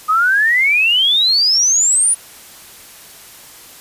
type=exponential sweep; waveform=sine; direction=up; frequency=1228 to 9790 Hz; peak=-10 dBFS; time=0.08-2.15 s; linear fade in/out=20 ms; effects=white hiss -39 dBFS RMS until 3.8 s + resampled to 32000 Hz